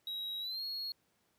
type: tone with pitch glide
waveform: triangle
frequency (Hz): 3841 to 4311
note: B7 to C#8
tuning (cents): -49 to -49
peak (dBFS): -36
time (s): 0.07-0.92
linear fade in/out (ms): 2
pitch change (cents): +200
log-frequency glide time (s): 0.4-0.63
effects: pink hiss -75 dBFS RMS until 1.38 s + high-pass 100 Hz 12 dB/octave